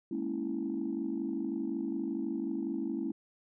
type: chord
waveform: sine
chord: A# half-diminished seventh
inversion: third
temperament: equal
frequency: 207.7 / 233.1 / 277.2 / 329.6 Hz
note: G#3 / A#3 / C#4 / E4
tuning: 0 / 0 / 0 / 0 cents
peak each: -39 / -38 / -36 / -35 dBFS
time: 0.11-3.12 s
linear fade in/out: 5 ms
effects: tanh soft clip ceiling -24 dBFS